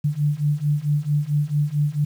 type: beating tone pair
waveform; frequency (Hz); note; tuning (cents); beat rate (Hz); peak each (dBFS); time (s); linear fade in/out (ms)
sine; 145 / 149.5; D3 / D3; -22 / +31; 4.5; -22 / -21; 0.04-2.05; 10
effects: 8-bit